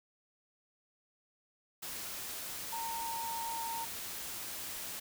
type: tone in noise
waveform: sine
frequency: 918 Hz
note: A#5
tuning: 27 cents flat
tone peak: -37 dBFS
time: 2.72-3.85 s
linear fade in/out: 10 ms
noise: white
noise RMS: -42 dBFS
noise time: 1.82-5 s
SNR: +2 dB
effects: none